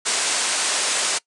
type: low-pass noise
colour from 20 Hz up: white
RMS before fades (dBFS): -22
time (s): 0.05-1.19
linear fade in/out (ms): 20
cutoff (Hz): 9600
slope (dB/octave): 96
effects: noise-tail reverb RT60 0.1 s tail -22 dB re dry + high-pass 400 Hz 12 dB/octave